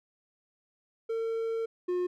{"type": "tone pair in turn", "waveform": "triangle", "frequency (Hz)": [453.2, 358.8], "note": ["A#4", "F4"], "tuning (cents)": [-49, 47], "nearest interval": "major third", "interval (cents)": 404, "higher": "first", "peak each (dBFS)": [-27, -25], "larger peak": "second", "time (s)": [[1.09, 1.66], [1.88, 2.07]], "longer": "first", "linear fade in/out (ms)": 10, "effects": []}